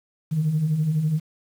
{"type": "beating tone pair", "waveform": "sine", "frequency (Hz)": [144.8, 156.8], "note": ["D3", "D#3"], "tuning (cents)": [-24, 14], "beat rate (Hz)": 12, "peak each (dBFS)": [-28, -19], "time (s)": [0.31, 1.2], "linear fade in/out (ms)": 20, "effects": ["tanh soft clip ceiling -14 dBFS", "8-bit"]}